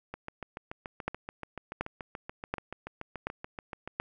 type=two click trains; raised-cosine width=0.5 ms; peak=-23 / -15 dBFS; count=27 / 5; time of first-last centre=0.14-3.876 / 1.08-4 s; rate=6.96 / 1.37 Hz; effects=none